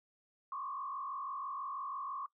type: tone with frequency modulation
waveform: sine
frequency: 1108.7 Hz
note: C#6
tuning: in tune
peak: -38 dBFS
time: 0.52-2.26 s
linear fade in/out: 2 ms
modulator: 46.1 Hz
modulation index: 1.4
effects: noise-tail reverb RT60 0.1 s tail -20 dB re dry